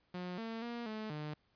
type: tone with pitch steps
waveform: sawtooth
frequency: 179.7 / 226.3 / 237 / 216.6 / 151 Hz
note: F3 / A3 / A#3 / A3 / D3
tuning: +50 / +49 / +29 / -27 / +48 cents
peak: -36 dBFS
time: 0.14-1.34 s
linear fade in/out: 5 ms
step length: 240 ms
effects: pink hiss -75 dBFS RMS until 1.55 s + resampled to 11025 Hz